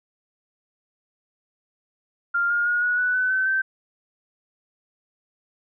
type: tone with pitch steps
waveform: sine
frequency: 1396.9 / 1418 / 1439.5 / 1461.3 / 1483.4 / 1505.8 / 1528.6 / 1551.7 Hz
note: F6 / F6 / F#6 / F#6 / F#6 / F#6 / G6 / G6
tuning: 0 / +26 / -48 / -22 / +4 / +30 / -44 / -18 cents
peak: -19 dBFS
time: 2.34-3.62 s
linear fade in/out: 10 ms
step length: 160 ms
effects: none